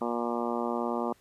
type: harmonic tone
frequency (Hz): 118.7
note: A#2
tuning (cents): +32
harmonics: 2 / 3 / 4 / 5 / 6 / 7 / 8 / 9 / 10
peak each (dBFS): -33 / -35 / -36 / -37 / -38 / -38 / -39 / -40 / -40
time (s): 0.01-1.13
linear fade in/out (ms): 5
effects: pink hiss -63 dBFS RMS until 1.2 s + resampled to 32000 Hz